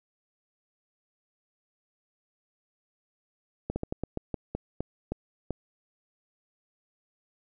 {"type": "slowing click train", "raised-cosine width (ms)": 2, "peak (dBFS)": -17, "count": 11, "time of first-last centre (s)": [3.7, 5.507], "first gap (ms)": 60, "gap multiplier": 1.23, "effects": []}